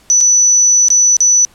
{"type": "tone with dropouts", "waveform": "sine", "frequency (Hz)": 5960, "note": "F#8", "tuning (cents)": 12, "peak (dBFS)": -6, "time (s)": [0.1, 1.45], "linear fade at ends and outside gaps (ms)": 0, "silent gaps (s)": [[0.205, 0.21], [0.884, 0.903], [1.167, 1.205]], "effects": ["pink hiss -47 dBFS RMS until 1.54 s", "low-pass 12000 Hz 12 dB/octave"]}